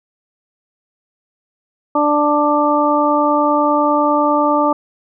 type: harmonic tone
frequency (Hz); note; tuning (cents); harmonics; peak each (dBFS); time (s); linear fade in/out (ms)
295; D4; +8; 1 / 2 / 3 / 4; -17 / -17 / -17 / -17; 1.95-4.73; 5
effects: none